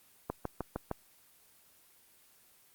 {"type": "click train", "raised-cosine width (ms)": 1, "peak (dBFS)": -19, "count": 5, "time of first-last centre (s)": [0.3, 0.913], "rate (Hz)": 6.52, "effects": ["white hiss -63 dBFS RMS until 2.74 s", "Opus 24 kbps"]}